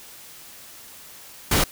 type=noise; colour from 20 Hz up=pink; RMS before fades=-19 dBFS; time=1.51-1.64 s; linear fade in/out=5 ms; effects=white hiss -44 dBFS RMS until 1.71 s